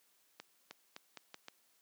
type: accelerating click train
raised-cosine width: 0.2 ms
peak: -29 dBFS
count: 6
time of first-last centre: 0.4-1.484 s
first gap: 310 ms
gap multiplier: 0.82
effects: white hiss -72 dBFS RMS until 1.81 s + high-pass 200 Hz 12 dB/octave